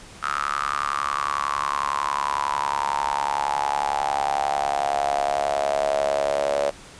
sawtooth tone with high-pass filter sweep, 71 Hz, C#2, 42 cents sharp, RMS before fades -24 dBFS, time 0.22-6.71 s, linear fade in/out 20 ms, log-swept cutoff 1300 to 580 Hz, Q 9.9, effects pink hiss -44 dBFS RMS until 6.99 s + resampled to 22050 Hz

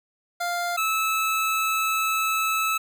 25% pulse tone pair in turn, 698.5 / 1305 Hz, F5 / E6, 0 / -18 cents, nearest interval major seventh, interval 1082 cents, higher second, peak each -21 / -18 dBFS, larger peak second, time 0.4-0.77 / 0.77-2.78 s, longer second, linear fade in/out 10 ms, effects none

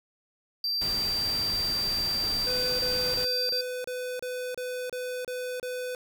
triangle tone, 4696 Hz, D8, 1 cent flat, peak -25 dBFS, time 0.64-3.61 s, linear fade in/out 2 ms
pink noise, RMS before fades -37 dBFS, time 0.81-3.25 s, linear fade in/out 5 ms
square tone bursts, 501 Hz, B4, 25 cents sharp, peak -32 dBFS, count 10, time 2.47-5.949 s, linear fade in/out 0 ms, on 320 ms, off 31 ms
effects none

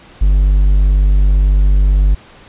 triangle tone, 49 Hz, G1, in tune, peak -5 dBFS, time 0.21-2.15 s, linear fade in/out 10 ms, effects pink hiss -41 dBFS RMS until 2.48 s + resampled to 8000 Hz

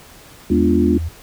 sine tone, 81.7 Hz, E2, 15 cents flat, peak -20 dBFS, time 0.5-1.09 s, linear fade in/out 10 ms
sine chord, G# diminished seventh, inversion none, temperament equal, 207.7 / 246.9 / 293.7 / 349.2 Hz, G#3 / B3 / D4 / F4, 0 / 0 / 0 / 0 cents, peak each -18 dBFS, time 0.5-0.98 s, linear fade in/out 5 ms
effects pink hiss -43 dBFS RMS until 1.22 s

